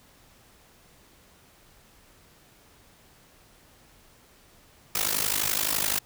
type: noise with amplitude modulation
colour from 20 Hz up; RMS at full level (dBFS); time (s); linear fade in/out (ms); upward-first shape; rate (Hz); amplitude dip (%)
white; -23; 4.95-5.99; 2; sine; 51.7; 85
effects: pink hiss -57 dBFS RMS until 6.05 s